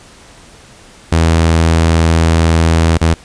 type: tone with dropouts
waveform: sawtooth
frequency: 82 Hz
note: E2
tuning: 9 cents flat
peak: -4 dBFS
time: 1.12-3.14 s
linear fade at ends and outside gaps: 5 ms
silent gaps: 2.977-3.013 s
effects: pink hiss -40 dBFS RMS until 3.24 s + resampled to 22050 Hz